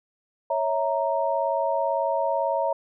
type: chord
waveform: sine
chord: A# diminished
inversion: first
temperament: equal with one note detuned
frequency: 554.4 / 652.4 / 932.3 Hz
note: C#5 / E5 / A#5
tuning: 0 / -18 / 0 cents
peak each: -26 dBFS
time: 0.5-2.73 s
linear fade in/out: 5 ms
effects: none